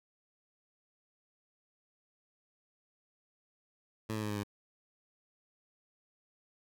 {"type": "tone with pitch steps", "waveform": "15% pulse", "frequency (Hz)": [110, 107.92, 105.89, 103.89, 101.92], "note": ["A2", "A2", "G#2", "G#2", "G#2"], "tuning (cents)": [0, -33, 34, 1, -32], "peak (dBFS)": -28, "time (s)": [4.09, 4.435], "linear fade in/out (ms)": 10, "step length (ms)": 69, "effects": []}